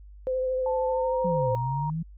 sine tone with vibrato, 515 Hz, C5, 28 cents flat, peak -24 dBFS, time 0.27-1.55 s, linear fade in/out 0 ms, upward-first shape triangle, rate 13 Hz, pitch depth 21 cents each way
sine tone with pitch glide, 880 to 937.7 Hz, A5 to A#5, 0 to +10 cents, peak -29 dBFS, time 0.66-1.9 s, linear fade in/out 2 ms, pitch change +110 cents, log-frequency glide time 0.87-1.16 s
sine linear two-way sweep, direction down then up, 187.5 to 113.8 to 168 Hz, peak -27 dBFS, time 1.24-2.03 s, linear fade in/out 10 ms, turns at 1.52 s
effects added 50 Hz sine -44 dBFS peak until 2.17 s

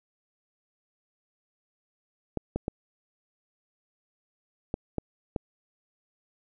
clicks, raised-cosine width 2 ms, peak -15 dBFS, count 6, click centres 2.373 / 2.56 / 2.681 / 4.741 / 4.983 / 5.362 s, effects none

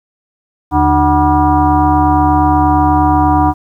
sine tone with frequency modulation, 523.3 Hz, C5, in tune, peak -7 dBFS, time 0.71-3.54 s, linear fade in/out 50 ms, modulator 223 Hz, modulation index 2.4, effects 8-bit

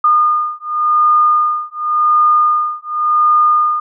sine beating tone pair, 1218 / 1218.9 Hz, D#6 / D#6, -37 / -36 cents, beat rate 0.9 Hz, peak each -13 dBFS, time 0.04-3.8 s, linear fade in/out 5 ms, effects none

